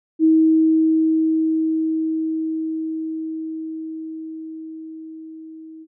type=tone with level ramp; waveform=sine; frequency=319 Hz; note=D#4; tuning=43 cents sharp; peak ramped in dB=-10 to -36 dBFS; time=0.19-5.87 s; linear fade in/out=50 ms; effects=none